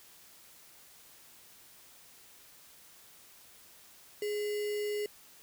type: tone with sample-and-hold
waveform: sine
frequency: 417.1 Hz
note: G#4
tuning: 7 cents sharp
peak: -31 dBFS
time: 4.22-5.06 s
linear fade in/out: 2 ms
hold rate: 2450 Hz
effects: white hiss -57 dBFS RMS until 5.42 s